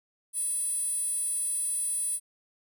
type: tone with high-pass filter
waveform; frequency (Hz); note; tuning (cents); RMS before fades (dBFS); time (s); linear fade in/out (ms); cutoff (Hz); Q
10% pulse; 659.3; E5; 0; -30; 0.33-2.2; 50; 9800; 9.3
effects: none